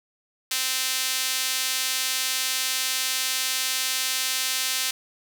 sawtooth tone with high-pass filter, 260 Hz, C4, 11 cents flat, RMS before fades -26 dBFS, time 0.51-4.91 s, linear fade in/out 5 ms, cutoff 3300 Hz, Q 0.75, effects none

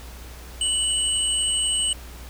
sine tone pair together, 2960 / 8372 Hz, F#7 / C9, 0 / 0 cents, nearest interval octave + tritone, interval 1800 cents, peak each -23 dBFS, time 0.61-1.93 s, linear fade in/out 2 ms, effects added 60 Hz sine -38 dBFS peak until 2.29 s + pink hiss -44 dBFS RMS until 2.29 s

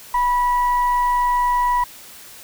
sine tone with frequency modulation, 982 Hz, B5, 10 cents flat, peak -15 dBFS, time 0.14-1.84 s, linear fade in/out 5 ms, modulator 958 Hz, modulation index 0.37, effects white hiss -41 dBFS RMS until 2.43 s

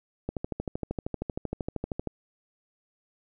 click train, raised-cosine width 2 ms, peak -17 dBFS, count 24, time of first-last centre 0.29-2.073 s, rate 12.9 Hz, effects none

